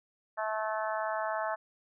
harmonic tone, 217.1 Hz, A3, 23 cents flat, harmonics 3 / 4 / 5 / 6 / 7 / 8, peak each -34 / -36 / -38 / -40 / -41 / -42 dBFS, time 0.37-1.56 s, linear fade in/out 20 ms, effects none

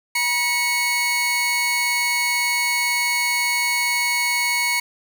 sawtooth tone pair together, 961.8 / 2211 Hz, B5 / C#7, -46 / -5 cents, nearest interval octave + major second, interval 1441 cents, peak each -22 / -16 dBFS, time 0.15-4.8 s, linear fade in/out 5 ms, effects none

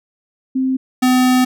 sine / square tone pair in turn, 261.6 / 253.7 Hz, C4 / B3, 0 / +47 cents, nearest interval minor second, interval 53 cents, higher first, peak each -14 / -11 dBFS, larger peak second, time 0.55-0.77 / 1.02-1.45 s, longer second, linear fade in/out 10 ms, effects none

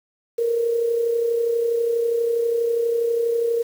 sine tone with amplitude modulation, 466.2 Hz, A#4, in tune, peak -16 dBFS, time 0.38-3.63 s, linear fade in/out 10 ms, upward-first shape sine, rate 32.3 Hz, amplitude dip 45%, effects 7-bit

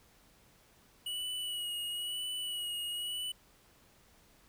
square tone with vibrato, 2926 Hz, F#7, 20 cents flat, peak -36 dBFS, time 1.06-3.32 s, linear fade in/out 5 ms, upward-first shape sine, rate 1 Hz, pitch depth 32 cents each way, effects pink hiss -64 dBFS RMS until 4.48 s

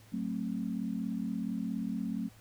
sine chord, F# diminished, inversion none, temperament just, 185 / 222 / 266.4 Hz, F#3 / A3 / C4, 0 / +16 / +31 cents, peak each -37 / -35 / -38 dBFS, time 0.12-2.29 s, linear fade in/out 20 ms, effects added 109 Hz sine -57 dBFS peak until 2.4 s + pink hiss -60 dBFS RMS until 2.4 s

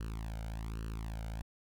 sawtooth tone with flanger, 55 Hz, A1, in tune, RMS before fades -40 dBFS, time 0-1.42 s, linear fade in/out 5 ms, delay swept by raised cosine 0.68 to 1.36 ms, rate 1.2 Hz, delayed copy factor +0.95, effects none

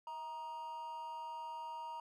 triangle tone with amplitude modulation, 941 Hz, A#5, 16 cents sharp, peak -38 dBFS, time 0.07-2 s, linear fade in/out 2 ms, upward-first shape sine, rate 296 Hz, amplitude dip 55%, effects none

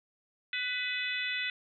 harmonic tone with a mistuned harmonic, 496.8 Hz, B4, 10 cents sharp, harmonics 3 / 4 / 5 / 6 / 7 / 8, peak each -39 / -35 / -36 / -45 / -38 / -46 dBFS, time 0.53-1.5 s, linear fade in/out 2 ms, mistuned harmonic 5, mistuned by +37 cents, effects none

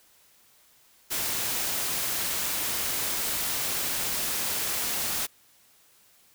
white noise, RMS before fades -29 dBFS, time 1.1-5.27 s, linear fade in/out 20 ms, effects white hiss -60 dBFS RMS until 6.34 s

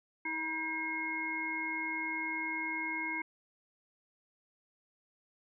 harmonic tone with a mistuned harmonic, 320 Hz, D#4, 49 cents sharp, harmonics 1 / 3 / 5 / 7, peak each -42 / -41 / -44 / -35 dBFS, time 0.25-3.22 s, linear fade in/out 5 ms, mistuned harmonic 7, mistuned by -67 cents, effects none

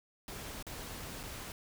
pink noise with dropouts, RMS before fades -44 dBFS, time 0.28-1.52 s, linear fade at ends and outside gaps 1 ms, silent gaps 0.626-0.667 / 1.232-1.236 s, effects none

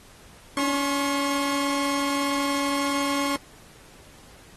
sawtooth tone pair together, 282.1 / 1080.6 Hz, C#4 / C#6, +30 / -44 cents, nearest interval octave + major seventh, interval 2326 cents, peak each -21 / -24 dBFS, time 0.57-3.36 s, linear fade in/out 0 ms, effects pink hiss -51 dBFS RMS until 4.56 s + AAC 32 kbps

